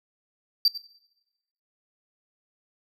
triangle tone with echo, 4683 Hz, D8, 6 cents flat, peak -15 dBFS, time 0.65-0.68 s, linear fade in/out 2 ms, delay 97 ms, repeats 1, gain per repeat -15 dB, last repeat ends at 0.777 s, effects noise-tail reverb RT60 1.0 s tail -21 dB re dry

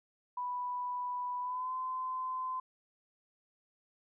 sine tone with pitch glide, 987.8 to 1027.4 Hz, B5 to C6, 0 to -32 cents, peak -34 dBFS, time 0.37-2.6 s, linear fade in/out 5 ms, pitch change +68 cents, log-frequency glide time 1.41-1.73 s, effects none

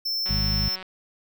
square tone, 5340 Hz, E8, 22 cents sharp, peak -25 dBFS, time 0.05-0.76 s, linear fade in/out 10 ms
click train, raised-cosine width 0.3 ms, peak -23 dBFS, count 107, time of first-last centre 0.26-0.827 s, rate 187 Hz
harmonic tone, 51.6 Hz, G#1, 10 cents flat, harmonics 1 / 2 / 3 / 4, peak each -26 / -29 / -31 / -32 dBFS, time 0.29-0.69 s, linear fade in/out 10 ms
effects none

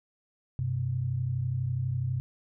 sine tone pair together, 96 / 128.14 Hz, G2 / C3, -36 / -36 cents, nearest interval perfect fourth, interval 500 cents, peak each -33 / -28 dBFS, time 0.59-2.2 s, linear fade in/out 0 ms, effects none

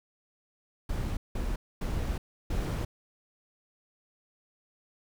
brown noise bursts at uneven times, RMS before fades -31 dBFS, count 4, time 0.89-1.17 / 1.35-1.56 / 1.81-2.18 / 2.5-2.85 s, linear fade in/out 5 ms, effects none

